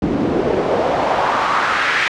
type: noise with band-pass filter sweep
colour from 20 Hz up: pink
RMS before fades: -17 dBFS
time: 0.02-2.08 s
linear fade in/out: 2 ms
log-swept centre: 260 to 2000 Hz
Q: 2
effects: low-pass 6000 Hz 12 dB/octave